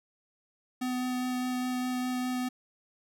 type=tone with vibrato; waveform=square; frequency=251.7 Hz; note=B3; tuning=33 cents sharp; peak=-30 dBFS; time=0.81-2.49 s; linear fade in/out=10 ms; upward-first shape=sine; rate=4.9 Hz; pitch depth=8 cents each way; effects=none